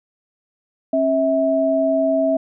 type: tone pair together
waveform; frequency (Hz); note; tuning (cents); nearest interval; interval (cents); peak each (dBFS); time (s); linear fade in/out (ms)
sine; 271 / 650; C#4 / E5; -39 / -24; octave + minor third; 1515; -20 / -16; 0.93-2.37; 5
effects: none